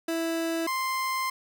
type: tone pair in turn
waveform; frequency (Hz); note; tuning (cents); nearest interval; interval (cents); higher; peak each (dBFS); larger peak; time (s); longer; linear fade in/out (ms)
30% pulse; 329.6 / 1046.4; E4 / C6; 0 / 0; octave + minor sixth; 2000; second; -24; neither; 0.08-0.67 / 0.67-1.3; second; 5
effects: none